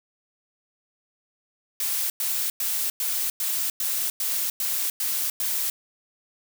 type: noise bursts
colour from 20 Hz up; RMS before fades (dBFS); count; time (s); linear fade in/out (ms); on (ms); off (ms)
blue; -26; 10; 1.8-5.7; 2; 300; 100
effects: none